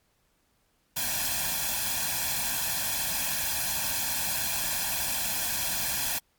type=noise with comb filter; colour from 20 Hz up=white; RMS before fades=-29 dBFS; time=0.96-6.19 s; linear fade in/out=10 ms; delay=1.2 ms; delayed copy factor=+0.8; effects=pink hiss -70 dBFS RMS until 6.38 s + MP3 96 kbps